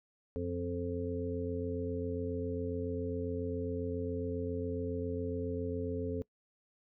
harmonic tone with a mistuned harmonic, 87.31 Hz, F2, in tune, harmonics 1 / 2 / 3 / 5 / 6, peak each -39 / -45 / -39 / -37 / -44 dBFS, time 0.36-6.22 s, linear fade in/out 0 ms, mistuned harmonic 1, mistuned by +33 cents, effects noise-tail reverb RT60 0.1 s tail -22 dB re dry

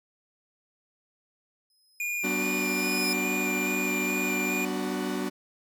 sawtooth tone with exponential growth, 5090 Hz, D#8, 39 cents sharp, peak -25 dBFS, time 1.7-3.13 s, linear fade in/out 2 ms, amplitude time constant 310 ms
square tone with vibrato, 2409 Hz, D7, 43 cents sharp, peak -29 dBFS, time 2-4.65 s, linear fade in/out 2 ms, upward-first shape square, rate 2.4 Hz, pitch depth 13 cents each way
45% pulse chord, G major seventh, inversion none, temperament equal with one note detuned, 191.52 / 246.9 / 293.7 / 370 Hz, G3 / B3 / D4 / F#4, -40 / 0 / 0 / 0 cents, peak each -34 dBFS, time 2.23-5.3 s, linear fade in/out 20 ms
effects none

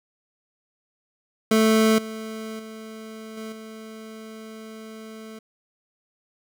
25% pulse tone with level steps, 220 Hz, A3, in tune, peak -12 / -28 / -33 / -29 / -34 dBFS, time 1.51-5.39 s, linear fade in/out 5 ms, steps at 1.98 / 2.59 / 3.37 / 3.52 s, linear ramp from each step 5 ms, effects none

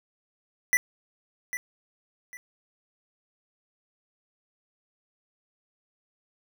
square tone with echo, 1975.5 Hz, B6, in tune, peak -19 dBFS, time 0.73-0.77 s, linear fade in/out 0 ms, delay 800 ms, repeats 2, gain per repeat -11 dB, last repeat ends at 2.37 s, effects none

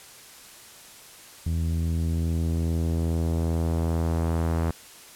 sawtooth tone with low-pass filter sweep, 82.41 Hz, E2, in tune, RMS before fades -25 dBFS, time 1.46-4.71 s, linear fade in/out 5 ms, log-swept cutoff 170 to 1400 Hz, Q 0.82, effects white hiss -47 dBFS RMS until 5.15 s + low-pass 12000 Hz 12 dB/octave

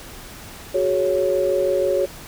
sine chord, F# suspended second, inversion none, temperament just, 370 / 416.2 / 555 Hz, F#4 / G#4 / C#5, 0 / +4 / +2 cents, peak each -22 / -24 / -19 dBFS, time 0.74-2.06 s, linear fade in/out 10 ms, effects pink hiss -39 dBFS RMS until 2.27 s

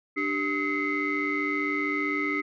sine tone cluster, 295.5 / 390.9 / 1278 / 2060 / 2202 Hz, D4 / G4 / D#6 / C7 / C#7, +11 / -5 / +46 / -28 / -12 cents, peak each -29 / -33 / -33 / -28 / -35 dBFS, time 0.16-2.42 s, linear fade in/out 20 ms, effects tanh soft clip ceiling -18 dBFS

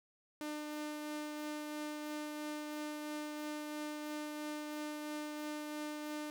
sawtooth tone with tremolo, 300.5 Hz, D4, 40 cents sharp, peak -35 dBFS, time 0.41-6.3 s, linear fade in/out 0 ms, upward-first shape triangle, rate 3 Hz, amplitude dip 30%, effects none

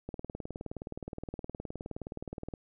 click train, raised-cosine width 2 ms, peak -25 dBFS, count 48, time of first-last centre 0.09-2.538 s, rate 19.2 Hz, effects none

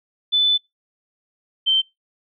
sine tone pair in turn, 3502 / 3112 Hz, A7 / G7, -9 / -13 cents, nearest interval major second, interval 204 cents, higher first, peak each -14 dBFS, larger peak neither, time 0.32-0.58 / 1.66-1.82 s, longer first, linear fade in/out 20 ms, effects noise-tail reverb RT60 0.2 s tail -25 dB re dry

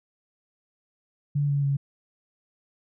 sine tone with pitch steps, 144.2 / 141.89 / 139.61 Hz, D3 / C#3 / C#3, -31 / +41 / +13 cents, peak -21 dBFS, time 1.35-1.77 s, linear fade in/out 10 ms, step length 140 ms, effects none

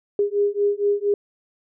sine beating tone pair, 405.6 / 409.9 Hz, G#4 / G#4, -41 / -23 cents, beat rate 4.3 Hz, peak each -21 dBFS, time 0.19-1.14 s, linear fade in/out 2 ms, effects none

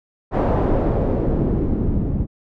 pink noise with low-pass filter sweep, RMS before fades -19 dBFS, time 0.31-2.27 s, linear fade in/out 50 ms, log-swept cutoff 820 to 220 Hz, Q 1.2, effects none

